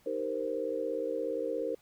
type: chord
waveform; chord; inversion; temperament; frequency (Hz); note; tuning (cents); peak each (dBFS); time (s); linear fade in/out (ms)
sine; C minor seventh; first; equal; 311.1 / 392 / 466.2 / 523.3; Eb4 / G4 / Bb4 / C5; 0 / 0 / 0 / 0; -39 / -40 / -34 / -35; 0.06-1.75; 5
effects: pink hiss -65 dBFS RMS until 1.81 s